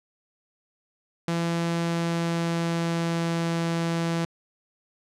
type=tone with pitch glide; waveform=sawtooth; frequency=168.7 to 167.15 Hz; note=E3 to E3; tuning=+40 to +24 cents; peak=-20 dBFS; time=1.28-4.25 s; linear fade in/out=2 ms; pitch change=-16 cents; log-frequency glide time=1.7-3.62 s; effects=low-pass 8000 Hz 12 dB/octave